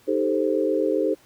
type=chord; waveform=sine; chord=A half-diminished seventh; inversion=second; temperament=equal; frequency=311.1 / 392 / 440 / 523.3 Hz; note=Eb4 / G4 / A4 / C5; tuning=0 / 0 / 0 / 0 cents; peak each=-25 dBFS; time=0.07-1.15 s; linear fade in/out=20 ms; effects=pink hiss -56 dBFS RMS until 1.25 s + high-pass 80 Hz 12 dB/octave